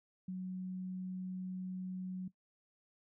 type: tone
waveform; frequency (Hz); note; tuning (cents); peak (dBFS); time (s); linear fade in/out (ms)
sine; 185; F#3; 0; -38; 0.28-2.28; 5
effects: noise-tail reverb RT60 0.1 s tail -17 dB re dry